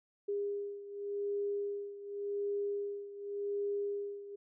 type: beating tone pair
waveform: sine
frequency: 405.1 / 405.98 Hz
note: G#4 / G#4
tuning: -43 / -39 cents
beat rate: 0.88 Hz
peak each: -36 / -40 dBFS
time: 0.28-4.36 s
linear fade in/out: 10 ms
effects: none